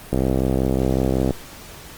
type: click train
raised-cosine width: 2 ms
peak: -6 dBFS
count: 78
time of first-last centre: 0.13-1.307 s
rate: 65.4 Hz
effects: pink hiss -40 dBFS RMS until 1.97 s + Opus 32 kbps